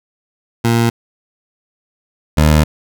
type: tone pair in turn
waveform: 20% pulse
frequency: 116.54 / 76.51 Hz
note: A#2 / D#2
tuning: 0 / -29 cents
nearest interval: perfect fifth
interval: 729 cents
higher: first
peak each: -6 / -3 dBFS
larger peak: second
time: 0.64-0.9 / 2.37-2.64 s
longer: second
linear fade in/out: 10 ms
effects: none